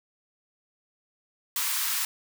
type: high-pass noise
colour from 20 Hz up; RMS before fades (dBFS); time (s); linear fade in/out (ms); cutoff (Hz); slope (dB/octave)
white; -28; 1.56-2.05; 2; 900; 96
effects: none